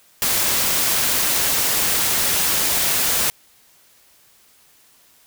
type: noise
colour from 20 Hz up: white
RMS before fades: -19 dBFS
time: 0.22-3.3 s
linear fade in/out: 0 ms
effects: white hiss -54 dBFS RMS until 5.26 s